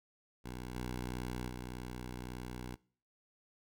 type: tone with level steps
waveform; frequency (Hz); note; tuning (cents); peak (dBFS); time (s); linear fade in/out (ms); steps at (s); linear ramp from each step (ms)
10% pulse; 61.74; B1; 0; -34 / -30 / -34; 0.44-2.76; 20; 0.75 / 1.49; 2
effects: noise-tail reverb RT60 0.5 s tail -24 dB re dry